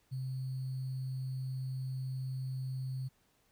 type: tone with sample-and-hold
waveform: sine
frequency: 130.81 Hz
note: C3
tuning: in tune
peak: -35 dBFS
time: 0.11-3.09 s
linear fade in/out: 20 ms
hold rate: 4410 Hz
effects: pink hiss -72 dBFS RMS until 3.51 s